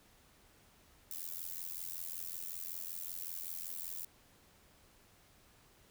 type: noise with amplitude modulation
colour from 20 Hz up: violet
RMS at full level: -39 dBFS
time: 1.11-4.05 s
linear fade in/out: 2 ms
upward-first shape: sine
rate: 85.3 Hz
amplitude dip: 100%
effects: pink hiss -65 dBFS RMS until 5.9 s